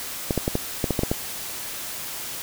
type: clicks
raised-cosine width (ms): 2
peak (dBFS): -8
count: 9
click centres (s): 0.308 / 0.377 / 0.479 / 0.554 / 0.842 / 0.907 / 0.992 / 1.034 / 1.115
effects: white hiss -33 dBFS RMS until 2.42 s